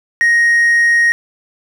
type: tone with hard clipping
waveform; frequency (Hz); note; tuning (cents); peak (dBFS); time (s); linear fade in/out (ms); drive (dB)
sine; 1873; A#6; +8; -9; 0.21-1.12; 0; 2
effects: none